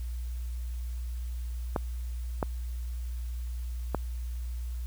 clicks, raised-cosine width 1 ms, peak -13 dBFS, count 3, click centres 1.762 / 2.428 / 3.947 s, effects added 60 Hz sine -32 dBFS peak until 4.86 s + white hiss -56 dBFS RMS until 4.86 s

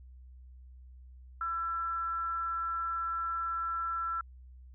sine tone with frequency modulation, 1341 Hz, E6, 29 cents sharp, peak -31 dBFS, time 1.41-4.21 s, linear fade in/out 2 ms, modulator 325 Hz, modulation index 0.23, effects added 63 Hz sine -49 dBFS peak until 4.74 s

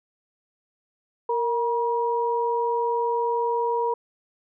sine tone pair together, 464.5 / 957.3 Hz, A#4 / A#5, -6 / +46 cents, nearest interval octave + minor second, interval 1252 cents, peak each -24 dBFS, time 1.29-3.94 s, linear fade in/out 5 ms, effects none

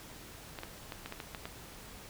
clicks, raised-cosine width 0.3 ms, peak -24 dBFS, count 8, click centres 0.588 / 0.634 / 0.922 / 1.06 / 1.124 / 1.202 / 1.348 / 1.455 s, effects pink hiss -50 dBFS RMS until 2.09 s

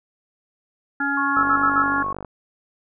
harmonic tone, 280.4 Hz, C#4, 20 cents sharp, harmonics 1 / 3 / 5 / 6, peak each -26 / -29 / -23 / -26 dBFS, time 1-2.03 s, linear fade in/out 5 ms
sine tone, 1100 Hz, C#6, 14 cents flat, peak -23 dBFS, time 1.17-2.13 s, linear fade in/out 5 ms
sine tone bursts, 1318.5 Hz, E6, in tune, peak -16 dBFS, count 4, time 1.36-1.831 s, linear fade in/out 10 ms, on 75 ms, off 57 ms
click train, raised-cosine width 1 ms, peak -18 dBFS, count 44, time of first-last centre 1.37-2.248 s, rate 49 Hz
effects none

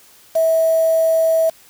sine tone with quantisation, 650 Hz, E5, 24 cents flat, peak -12 dBFS, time 0.35-1.5 s, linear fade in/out 10 ms, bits 5, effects white hiss -48 dBFS RMS until 1.69 s

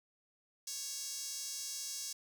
sawtooth tone with high-pass filter, 554.4 Hz, C#5, in tune, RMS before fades -42 dBFS, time 0.67-2.13 s, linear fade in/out 5 ms, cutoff 5900 Hz, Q 2.6, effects none

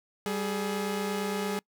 sawtooth tone pair together, 196.41 / 421.5 Hz, G3 / G#4, +4 / +26 cents, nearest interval octave + minor second, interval 1322 cents, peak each -28 dBFS, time 0.26-1.59 s, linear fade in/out 0 ms, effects noise-tail reverb RT60 0.1 s tail -26 dB re dry

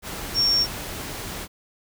sine tone in noise, 5510 Hz, F8, 24 cents flat, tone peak -17 dBFS, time 0.34-0.67 s, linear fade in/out 50 ms, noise pink, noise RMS -33 dBFS, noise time 0.02-1.48 s, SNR +13 dB, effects none

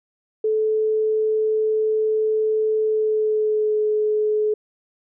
sine tone with pitch glide, 434.3 to 426.3 Hz, A4 to G#4, -23 to +45 cents, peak -17 dBFS, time 0.44-4.54 s, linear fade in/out 5 ms, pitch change -32 cents, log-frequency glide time 2.82-3.8 s, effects none

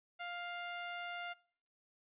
15% pulse tone, 701 Hz, F5, 6 cents sharp, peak -35 dBFS, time 0.19-1.34 s, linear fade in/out 20 ms, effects noise-tail reverb RT60 0.6 s tail -23 dB re dry + resampled to 8000 Hz

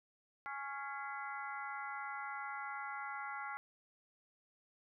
harmonic tone with a mistuned harmonic, 277.2 Hz, C#4, in tune, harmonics 3 / 4 / 5 / 6 / 7 / 8, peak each -46 / -48 / -45 / -53 / -49 / -61 dBFS, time 0.46-3.57 s, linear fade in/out 0 ms, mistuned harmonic 7, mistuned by +73 cents, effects none

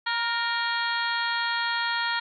harmonic tone with a mistuned harmonic, 469.4 Hz, A#4, 12 cents sharp, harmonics 2 / 3 / 4 / 5 / 6 / 7 / 8 / 9, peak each -30 / -30 / -30 / -39 / -42 / -34 / -40 / -34 dBFS, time 0.06-2.2 s, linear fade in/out 10 ms, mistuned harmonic 4, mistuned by -24 cents, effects none

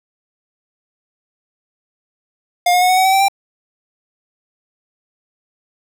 square tone with pitch steps, 709 / 719.7 / 730.6 / 741.7 / 752.9 / 764.3 / 775.9 / 787.6 Hz, F5 / F#5 / F#5 / F#5 / F#5 / G5 / G5 / G5, +26 / -48 / -22 / +4 / +30 / -44 / -18 / +8 cents, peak -11 dBFS, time 2.66-3.284 s, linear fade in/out 5 ms, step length 78 ms, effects none

